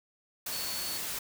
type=tone in noise; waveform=sine; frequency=4435 Hz; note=C#8; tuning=in tune; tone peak=-38 dBFS; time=0.52-0.98 s; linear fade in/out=5 ms; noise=white; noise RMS=-36 dBFS; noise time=0.46-1.19 s; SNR=-5 dB; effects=none